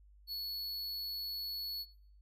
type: tone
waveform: square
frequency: 4400 Hz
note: C#8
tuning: 14 cents flat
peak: -38 dBFS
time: 0.27-1.86 s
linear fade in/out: 50 ms
effects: noise-tail reverb RT60 0.5 s tail -17 dB re dry + added 50 Hz sine -58 dBFS peak until 2.21 s